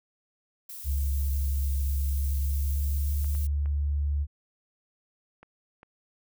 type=noise; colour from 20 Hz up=violet; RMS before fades=-41 dBFS; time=0.69-3.47 s; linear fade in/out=5 ms
type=tone with pitch glide; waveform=sine; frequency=69.3 to 72.24 Hz; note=C#2 to D2; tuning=0 to -28 cents; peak=-24 dBFS; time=0.84-4.27 s; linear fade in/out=50 ms; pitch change=+72 cents; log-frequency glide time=2.17-3.4 s
type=clicks; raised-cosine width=0.5 ms; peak=-34 dBFS; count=5; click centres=3.245 / 3.35 / 3.659 / 5.43 / 5.831 s
effects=none